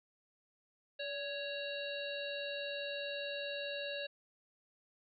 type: harmonic tone with a mistuned harmonic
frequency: 554.4 Hz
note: C#5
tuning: in tune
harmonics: 1 / 3 / 5 / 7 / 8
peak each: -41 / -46 / -45 / -45 / -53 dBFS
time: 0.99-4.07 s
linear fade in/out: 10 ms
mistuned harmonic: 1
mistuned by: +52 cents
effects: none